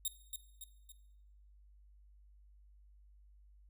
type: tone with echo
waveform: 5% pulse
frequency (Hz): 3711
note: A#7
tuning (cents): -9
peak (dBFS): -26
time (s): 0.05-0.08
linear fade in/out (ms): 2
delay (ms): 280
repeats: 3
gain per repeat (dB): -6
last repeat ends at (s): 0.92
effects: noise-tail reverb RT60 1.0 s tail -17 dB re dry + added 50 Hz sine -59 dBFS peak until 3.69 s